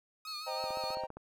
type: tone with vibrato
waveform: sawtooth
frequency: 1244.5 Hz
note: D#6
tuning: in tune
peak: -40 dBFS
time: 0.25-0.95 s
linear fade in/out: 2 ms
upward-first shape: sine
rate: 6.1 Hz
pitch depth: 56 cents each way
type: tone with tremolo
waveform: sine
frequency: 4351 Hz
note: C#8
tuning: 33 cents flat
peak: -39 dBFS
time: 0.27-1.01 s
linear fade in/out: 5 ms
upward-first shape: sine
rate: 3.8 Hz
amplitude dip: 50%
type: chord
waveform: triangle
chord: C minor seventh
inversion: none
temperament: equal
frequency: 523.3 / 622.3 / 784 / 932.3 Hz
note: C5 / Eb5 / G5 / Bb5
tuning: 0 / 0 / 0 / 0 cents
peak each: -39 dBFS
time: 0.46-1.07 s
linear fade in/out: 20 ms
type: click train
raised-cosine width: 1 ms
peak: -31 dBFS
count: 9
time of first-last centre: 0.64-1.17 s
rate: 15.1 Hz
effects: none